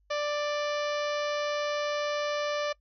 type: harmonic tone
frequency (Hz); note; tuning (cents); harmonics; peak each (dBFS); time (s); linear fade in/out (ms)
589; D5; +5; 1 / 2 / 3 / 4 / 5 / 6 / 7 / 8 / 9 / 10; -29 / -35 / -39 / -41 / -43 / -45 / -46 / -47 / -48 / -49; 0.1-2.73; 10
effects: noise-tail reverb RT60 0.1 s tail -22 dB re dry + added 50 Hz sine -64 dBFS peak until 2.8 s